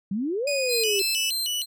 sine exponential two-way sweep, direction up then down, 183.6 to 587.3 to 384.2 Hz, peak -24 dBFS, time 0.11-1.02 s, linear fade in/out 5 ms, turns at 0.48 s
20% pulse tone with pitch glide, 2482 to 2630 Hz, D#7 to E7, -5 to -5 cents, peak -21 dBFS, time 0.47-1.3 s, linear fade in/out 5 ms, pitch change +100 cents, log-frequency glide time 0.85-0.98 s
sawtooth tone with vibrato, 3496 Hz, A7, 12 cents flat, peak -22 dBFS, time 0.68-1.66 s, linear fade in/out 50 ms, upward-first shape square, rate 3.2 Hz, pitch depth 290 cents each way
effects none

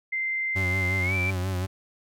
sine tone with pitch glide, 2083 to 2338 Hz, C7 to D7, -8 to -8 cents, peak -25 dBFS, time 0.12-1.31 s, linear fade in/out 10 ms, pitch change +200 cents, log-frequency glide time 1.01-1.15 s
40% pulse tone with vibrato, 92.8 Hz, F#2, 6 cents sharp, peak -25 dBFS, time 0.55-1.67 s, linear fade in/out 20 ms, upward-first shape sine, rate 5.6 Hz, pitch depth 60 cents each way
effects none

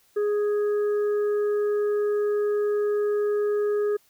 harmonic tone, 415.3 Hz, G#4, in tune, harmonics 1 / 3 / 4, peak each -21 / -39 / -43 dBFS, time 0.16-3.97 s, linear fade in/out 10 ms, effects white hiss -62 dBFS RMS until 4.09 s

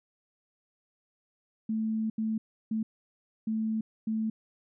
sine tone bursts at uneven times, 220 Hz, A3, in tune, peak -27 dBFS, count 5, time 1.69-2.1 / 2.18-2.38 / 2.71-2.83 / 3.47-3.81 / 4.07-4.3 s, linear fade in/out 5 ms, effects none

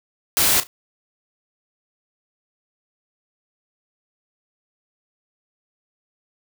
white noise with echo, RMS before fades -17 dBFS, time 0.37-0.6 s, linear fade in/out 0 ms, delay 35 ms, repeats 2, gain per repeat -14 dB, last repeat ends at 0.67 s, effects none

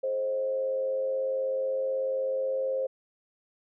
sine tone with frequency modulation, 528 Hz, C5, 16 cents sharp, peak -26 dBFS, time 0.03-2.87 s, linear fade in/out 10 ms, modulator 98.6 Hz, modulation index 0.43, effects none

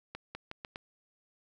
accelerating click train, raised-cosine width 0.3 ms, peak -24 dBFS, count 5, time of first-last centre 0.15-0.759 s, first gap 200 ms, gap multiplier 0.82, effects none

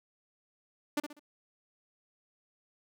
sawtooth tone with echo, 295.2 Hz, D4, 9 cents sharp, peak -24 dBFS, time 0.97-1 s, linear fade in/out 5 ms, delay 65 ms, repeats 3, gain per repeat -9 dB, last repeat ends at 1.195 s, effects none

